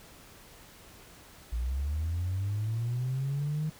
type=linear sweep; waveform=sine; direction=up; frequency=56 to 157 Hz; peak=-27 dBFS; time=1.52-3.7 s; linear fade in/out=10 ms; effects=tanh soft clip ceiling -25 dBFS + pink hiss -53 dBFS RMS until 3.79 s